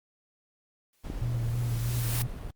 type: noise with exponential growth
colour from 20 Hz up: white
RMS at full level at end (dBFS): -31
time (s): 0.93-2.22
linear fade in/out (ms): 0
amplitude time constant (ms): 280
type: noise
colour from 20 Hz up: brown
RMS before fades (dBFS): -37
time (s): 1.04-2.51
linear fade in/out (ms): 5
type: click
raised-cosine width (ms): 3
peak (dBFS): -22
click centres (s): 1.101
type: tone with vibrato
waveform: sine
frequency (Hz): 117.7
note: A#2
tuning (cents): +17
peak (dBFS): -27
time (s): 1.21-2.27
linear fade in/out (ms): 5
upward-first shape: sine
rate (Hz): 3.1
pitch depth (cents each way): 38
effects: Opus 48 kbps